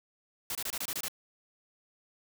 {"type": "noise bursts", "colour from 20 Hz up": "white", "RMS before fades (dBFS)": -35, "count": 8, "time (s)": [0.5, 1.083], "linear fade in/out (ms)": 2, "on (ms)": 51, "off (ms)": 25, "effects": []}